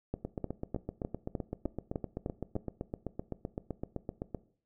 two click trains, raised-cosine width 2 ms, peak -22 / -20 dBFS, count 33 / 9, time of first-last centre 0.25-4.347 / 0.14-2.564 s, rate 7.81 / 3.3 Hz, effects noise-tail reverb RT60 0.5 s tail -18 dB re dry

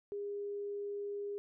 sine tone, 406.6 Hz, G#4, 37 cents flat, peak -37 dBFS, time 0.12-1.38 s, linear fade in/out 0 ms, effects none

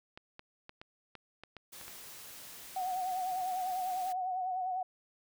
clicks, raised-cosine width 0.3 ms, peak -31 dBFS, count 9, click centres 0.175 / 0.394 / 0.694 / 0.815 / 1.153 / 1.436 / 1.567 / 1.813 / 1.881 s
white noise, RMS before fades -49 dBFS, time 1.72-4.13 s, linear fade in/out 10 ms
sine tone with vibrato, 740 Hz, F#5, in tune, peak -32 dBFS, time 2.76-4.83 s, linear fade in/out 5 ms, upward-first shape sine, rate 10 Hz, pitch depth 46 cents each way
effects none

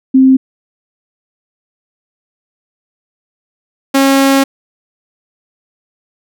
sine / sawtooth tone pair in turn, 263.1 / 272.4 Hz, C4 / C#4, +10 / -30 cents, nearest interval minor second, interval 60 cents, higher second, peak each -3 dBFS, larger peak neither, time 0.14-0.37 / 3.94-4.44 s, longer second, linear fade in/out 10 ms, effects none

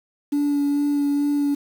sine tone with vibrato, 287.4 Hz, D4, 37 cents flat, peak -16 dBFS, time 0.32-1.55 s, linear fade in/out 10 ms, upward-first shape sine, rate 2.3 Hz, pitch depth 14 cents each way, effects tanh soft clip ceiling -16 dBFS + 7-bit

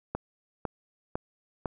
click train, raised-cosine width 1 ms, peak -16 dBFS, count 4, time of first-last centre 0.15-1.658 s, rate 1.99 Hz, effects none

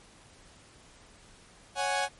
sawtooth chord, C# suspended fourth, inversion none, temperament equal, 554.4 / 740 / 830.6 Hz, C#5 / F#5 / G#5, 0 / 0 / 0 cents, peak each -30 / -28 / -27 dBFS, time 1.75-2.09 s, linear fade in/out 50 ms, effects pink hiss -56 dBFS RMS until 2.19 s + MP3 48 kbps

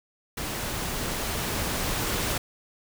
pink noise with level ramp, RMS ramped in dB -32 to -27 dBFS, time 0.37-2.38 s, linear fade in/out 5 ms, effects none

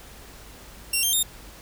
10% pulse tone with pitch steps, 2749 / 3176 / 3669 Hz, F7 / G7 / A#7, -28 / +22 / -28 cents, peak -13 dBFS, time 0.93-1.23 s, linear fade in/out 5 ms, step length 100 ms, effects added 50 Hz sine -48 dBFS peak until 1.61 s + pink hiss -46 dBFS RMS until 1.61 s

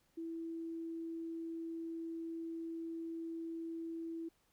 sine tone, 329.7 Hz, E4, in tune, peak -40 dBFS, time 0.17-4.29 s, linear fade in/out 10 ms, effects pink hiss -75 dBFS RMS until 4.52 s

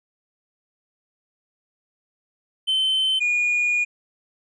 triangle tone pair in turn, 3075 / 2441 Hz, G7 / D#7, -34 / -34 cents, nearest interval major third, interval 400 cents, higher first, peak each -16 dBFS, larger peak neither, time 2.67-3.2 / 3.2-3.85 s, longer second, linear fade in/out 20 ms, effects tanh soft clip ceiling -12 dBFS + resampled to 22050 Hz

